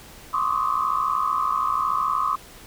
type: tone cluster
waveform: sine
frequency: 1037 / 1093 / 1133 / 1206 / 1267 Hz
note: C6 / C#6 / C#6 / D6 / D#6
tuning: -16 / -25 / +37 / +46 / +31 cents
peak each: -27 dBFS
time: 0.33-2.36 s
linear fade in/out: 10 ms
effects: pink hiss -45 dBFS RMS until 2.66 s